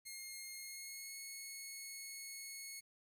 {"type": "tone with pitch glide", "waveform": "10% pulse", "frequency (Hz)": [2138, 2189], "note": ["C7", "C#7"], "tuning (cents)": [37, -22], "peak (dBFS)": -38, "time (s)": [0.05, 2.81], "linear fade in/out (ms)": 20, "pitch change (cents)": 41, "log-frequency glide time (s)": [0.52, 1.17], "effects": ["12-bit"]}